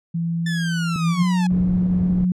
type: tone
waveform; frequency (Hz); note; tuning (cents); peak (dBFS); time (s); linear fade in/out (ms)
sine; 167.7; E3; +30; -20; 0.14-1.23; 10
type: linear sweep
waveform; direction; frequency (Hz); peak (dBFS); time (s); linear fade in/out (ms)
sawtooth; down; 1773 to 830.6; -23; 0.46-1.47; 5
type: tone with pitch glide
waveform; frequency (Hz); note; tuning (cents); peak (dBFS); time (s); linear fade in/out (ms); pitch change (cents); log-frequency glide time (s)
sine; 165.8 to 180.81; E3 to F#3; +10 to -40; -16; 0.96-2.32; 2; +150; 1.06-1.25
type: low-pass noise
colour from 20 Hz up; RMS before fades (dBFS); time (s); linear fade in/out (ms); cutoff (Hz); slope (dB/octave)
white; -28; 1.5-2.25; 5; 150; 12
effects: low-pass 8000 Hz 12 dB/octave